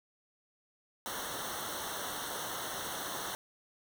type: noise with comb filter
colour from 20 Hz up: pink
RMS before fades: -39 dBFS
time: 1.06-3.35 s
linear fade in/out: 0 ms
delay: 0.41 ms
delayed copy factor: -0.95
effects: none